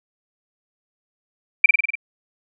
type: tone with echo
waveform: sine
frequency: 2349 Hz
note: D7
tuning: in tune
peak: -4 dBFS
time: 1.64-1.66 s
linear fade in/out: 5 ms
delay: 49 ms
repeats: 6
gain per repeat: -3 dB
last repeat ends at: 1.954 s
effects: none